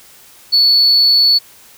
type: tone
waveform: sine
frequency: 4435 Hz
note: C#8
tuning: in tune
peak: -6 dBFS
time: 0.52-1.39 s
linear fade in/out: 20 ms
effects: tanh soft clip ceiling -4 dBFS + white hiss -43 dBFS RMS until 1.77 s